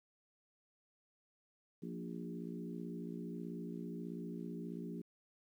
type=harmonic tone with a mistuned harmonic; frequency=58.27 Hz; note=A#1; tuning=in tune; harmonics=3 / 4 / 5 / 6 / 7; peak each=-45 / -47 / -49 / -51 / -52 dBFS; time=1.82-5.02 s; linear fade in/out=10 ms; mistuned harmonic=4; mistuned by=-23 cents; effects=12-bit